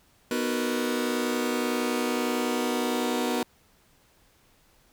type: chord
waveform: sawtooth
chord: B major seventh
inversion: none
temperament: just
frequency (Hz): 246.9 / 308.7 / 370.4 / 463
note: B3 / D#4 / F#4 / A#4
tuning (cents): 0 / -14 / +2 / -12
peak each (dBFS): -24 / -29 / -28 / -28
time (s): 0.31-3.43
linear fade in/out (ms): 2
effects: pink hiss -62 dBFS RMS until 4.92 s